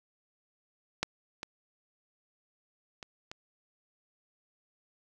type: clicks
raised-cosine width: 0.2 ms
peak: -11 / -20 / -25 / -24 dBFS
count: 4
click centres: 1.03 / 1.431 / 3.028 / 3.315 s
effects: none